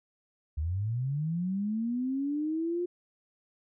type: linear sweep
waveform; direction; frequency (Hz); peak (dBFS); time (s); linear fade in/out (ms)
sine; up; 71.4 to 357.2; -28; 0.57-2.86; 10
effects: none